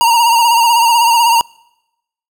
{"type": "tone with vibrato", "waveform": "square", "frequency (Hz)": 932.3, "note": "A#5", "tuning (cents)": 0, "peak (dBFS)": -8, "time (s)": [0.01, 1.41], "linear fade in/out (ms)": 0, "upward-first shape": "sine", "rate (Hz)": 16, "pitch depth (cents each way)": 50, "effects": ["noise-tail reverb RT60 0.9 s tail -26 dB re dry"]}